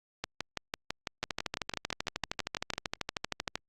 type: two click trains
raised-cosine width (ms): 0.2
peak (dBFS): -14 / -15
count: 31 / 16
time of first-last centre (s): 1.23-3.556 / 0.24-2.736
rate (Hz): 12.9 / 6.01
effects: Opus 48 kbps